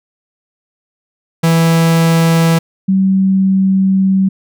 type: tone pair in turn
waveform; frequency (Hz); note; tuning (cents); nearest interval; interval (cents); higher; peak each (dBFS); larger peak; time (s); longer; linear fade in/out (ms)
45% pulse / sine; 164.81 / 191.53; E3 / G3; 0 / -40; minor third; 260; second; -8; neither; 1.43-2.59 / 2.88-4.29; second; 10
effects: none